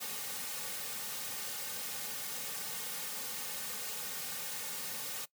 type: noise with comb filter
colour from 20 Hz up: white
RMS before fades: -40 dBFS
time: 0-5.26 s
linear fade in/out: 20 ms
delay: 3 ms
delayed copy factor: -0.9
effects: noise-tail reverb RT60 0.1 s tail -20 dB re dry + high-pass 150 Hz 12 dB/octave